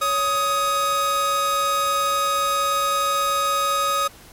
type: tone pair together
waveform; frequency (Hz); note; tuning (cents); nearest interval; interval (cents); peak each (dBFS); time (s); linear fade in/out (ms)
45% pulse; 558.6 / 1254; C#5 / D#6; +13 / +13; octave + major second; 1400; -27 / -19; 0.01-4.08; 10
effects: pink hiss -46 dBFS RMS until 4.32 s + MP3 64 kbps